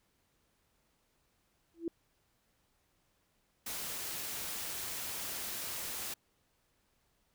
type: tone with exponential growth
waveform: sine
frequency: 334.4 Hz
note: E4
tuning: 25 cents sharp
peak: -29 dBFS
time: 1.74-1.88 s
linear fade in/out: 2 ms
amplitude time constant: 30 ms
type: noise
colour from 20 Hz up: white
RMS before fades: -40 dBFS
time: 3.66-6.14 s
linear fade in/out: 5 ms
effects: pink hiss -75 dBFS RMS until 7.34 s